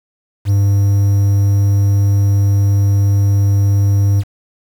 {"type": "tone with quantisation", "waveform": "triangle", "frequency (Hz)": 100.1, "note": "G2", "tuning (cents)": 37, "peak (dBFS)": -7, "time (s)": [0.45, 4.24], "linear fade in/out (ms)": 50, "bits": 6, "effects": []}